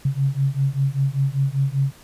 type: beating tone pair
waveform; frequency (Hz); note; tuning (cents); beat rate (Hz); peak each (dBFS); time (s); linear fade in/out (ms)
sine; 134.6 / 139.7; C3 / C#3; +49 / +14; 5.1; -21; 0.05-1.92; 5
effects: pink hiss -48 dBFS RMS until 2.03 s + resampled to 32000 Hz